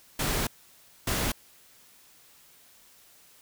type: noise bursts at uneven times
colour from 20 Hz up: pink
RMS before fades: -28 dBFS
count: 2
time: 0.19-0.47 / 1.07-1.32 s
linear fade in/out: 5 ms
effects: white hiss -57 dBFS RMS until 3.41 s